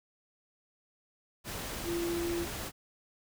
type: tone in noise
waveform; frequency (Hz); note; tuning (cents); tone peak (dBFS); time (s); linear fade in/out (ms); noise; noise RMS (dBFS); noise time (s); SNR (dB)
sine; 341.9; F4; -37; -31; 1.84-2.47; 50; pink; -39; 1.44-2.72; +5
effects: none